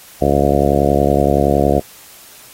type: harmonic tone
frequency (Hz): 70.7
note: C#2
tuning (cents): +35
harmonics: 1 / 2 / 3 / 4 / 5 / 6 / 7 / 8 / 9 / 10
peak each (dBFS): -20 / -20 / -20 / -20 / -20 / -20 / -20 / -20 / -20 / -20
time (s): 0.21-1.8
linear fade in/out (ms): 10
effects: white hiss -41 dBFS RMS until 2.53 s + AAC 48 kbps